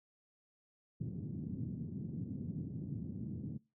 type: band-pass noise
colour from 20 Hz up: pink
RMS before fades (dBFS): -42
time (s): 1-3.58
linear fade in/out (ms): 10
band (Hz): 110 to 250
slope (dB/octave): 24
effects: noise-tail reverb RT60 0.3 s tail -24 dB re dry